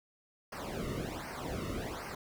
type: noise with flanger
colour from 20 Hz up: brown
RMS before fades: -39 dBFS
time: 0.52-2.15 s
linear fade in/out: 5 ms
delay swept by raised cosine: 0.27 to 1.26 ms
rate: 1.3 Hz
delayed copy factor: -1
effects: none